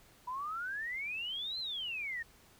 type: exponential two-way sweep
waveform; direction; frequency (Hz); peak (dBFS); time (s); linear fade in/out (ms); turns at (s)
sine; up then down; 971 to 4183 to 1800; -36; 0.27-2.23; 10; 1.59
effects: pink hiss -62 dBFS RMS until 2.59 s